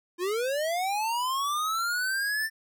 square linear sweep, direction up, 337 to 1794 Hz, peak -27 dBFS, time 0.18-2.5 s, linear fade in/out 50 ms, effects none

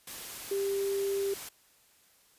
sine tone in noise, 395.3 Hz, G4, 15 cents sharp, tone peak -28 dBFS, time 0.51-1.34 s, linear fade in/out 5 ms, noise white, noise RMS -42 dBFS, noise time 0.07-1.49 s, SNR +11 dB, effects white hiss -64 dBFS RMS until 2.38 s + resampled to 32000 Hz

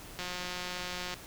click train, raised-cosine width 0.2 ms, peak -20 dBFS, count 172, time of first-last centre 0.19-1.14 s, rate 180 Hz, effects pink hiss -48 dBFS RMS until 1.26 s

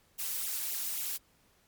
blue noise with flanger, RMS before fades -35 dBFS, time 0.18-1.18 s, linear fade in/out 20 ms, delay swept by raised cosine 0.29 to 3.49 ms, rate 3.7 Hz, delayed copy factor +0.9, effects pink hiss -67 dBFS RMS until 1.67 s + MP3 96 kbps

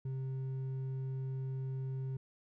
sine tone with hard clipping, 132.2 Hz, C3, 18 cents sharp, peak -37 dBFS, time 0.05-2.17 s, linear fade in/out 5 ms, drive 4 dB, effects none

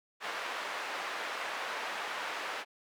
white band-pass noise, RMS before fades -38 dBFS, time 0.2-2.65 s, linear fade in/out 50 ms, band 570 to 1900 Hz, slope 12 dB/octave, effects none

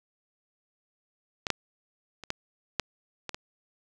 clicks, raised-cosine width 0.2 ms, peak -12 / -7 / -24 / -12 / -8 / -17 / -18 dBFS, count 7, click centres 1.468 / 1.503 / 2.237 / 2.304 / 2.797 / 3.293 / 3.345 s, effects none

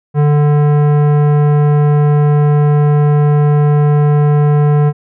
sine tone with tanh clipping, 147.4 Hz, D3, 7 cents sharp, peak -9 dBFS, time 0.14-4.93 s, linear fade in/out 50 ms, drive 16 dB, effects none

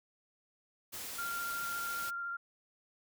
white noise, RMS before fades -43 dBFS, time 0.92-2.11 s, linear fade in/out 20 ms
sine tone with vibrato, 1389 Hz, F6, 10 cents flat, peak -36 dBFS, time 1.18-2.37 s, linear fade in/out 10 ms, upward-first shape triangle, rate 14 Hz, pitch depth 14 cents each way
effects none

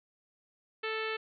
harmonic tone, 440 Hz, A4, in tune, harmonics 1 / 2 / 3 / 4 / 5 / 6 / 7 / 8 / 9 / 10, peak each -36 / -46 / -40 / -40 / -42 / -41 / -45 / -49 / -51 / -52 dBFS, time 0.83-1.17 s, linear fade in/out 10 ms, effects none

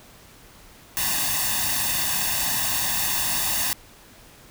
white noise with comb filter, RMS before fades -24 dBFS, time 0.97-3.73 s, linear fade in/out 0 ms, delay 1.1 ms, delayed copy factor +0.85, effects pink hiss -49 dBFS RMS until 4.5 s

